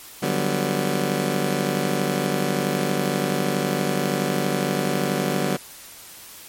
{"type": "chord", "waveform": "20% pulse", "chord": "G major seventh", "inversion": "second", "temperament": "just", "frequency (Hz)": [147, 183.75, 196, 245], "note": ["D3", "F#3", "G3", "B3"], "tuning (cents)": [2, -12, 0, -14], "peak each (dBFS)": -22, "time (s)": [0.22, 5.57], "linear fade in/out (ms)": 10, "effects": ["white hiss -42 dBFS RMS until 6.48 s", "MP3 64 kbps"]}